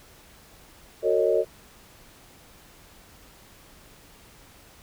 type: chord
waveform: sine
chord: D# half-diminished seventh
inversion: first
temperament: equal with one note detuned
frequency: 370 / 450 / 554.4 / 622.3 Hz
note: F#4 / A4 / C#5 / D#5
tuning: 0 / +39 / 0 / 0 cents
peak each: -26 / -23 / -25 / -25 dBFS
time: 1.02-1.45 s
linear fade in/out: 50 ms
effects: pink hiss -52 dBFS RMS until 4.82 s